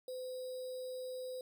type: tone with sample-and-hold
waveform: sine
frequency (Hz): 510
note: C5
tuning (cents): -44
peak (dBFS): -40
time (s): 0.08-1.41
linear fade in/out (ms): 2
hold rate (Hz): 4410
effects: none